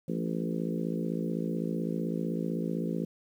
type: harmonic tone with a mistuned harmonic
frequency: 55.8 Hz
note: A1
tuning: 25 cents sharp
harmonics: 3 / 4 / 5 / 6 / 7 / 8 / 9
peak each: -33 / -35 / -37 / -39 / -40 / -41 / -42 dBFS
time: 0.08-3.05 s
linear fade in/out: 5 ms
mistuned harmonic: 3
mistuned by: +39 cents
effects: 10-bit